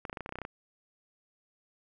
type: clicks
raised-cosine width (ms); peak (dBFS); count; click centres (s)
0.5; -23; 12; 0.052 / 0.097 / 0.129 / 0.172 / 0.207 / 0.261 / 0.292 / 0.324 / 0.356 / 0.387 / 0.417 / 0.451
effects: none